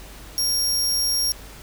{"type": "tone", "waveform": "sawtooth", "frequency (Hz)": 5580, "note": "F8", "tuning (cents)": -2, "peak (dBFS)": -17, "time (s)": [0.38, 1.32], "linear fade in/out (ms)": 0, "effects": ["added 50 Hz sine -42 dBFS peak until 1.62 s", "pink hiss -43 dBFS RMS until 1.62 s"]}